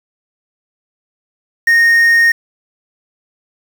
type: tone with quantisation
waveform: triangle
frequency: 1852 Hz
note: A#6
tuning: 12 cents flat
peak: -5 dBFS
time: 1.67-2.32 s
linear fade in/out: 5 ms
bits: 5
effects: none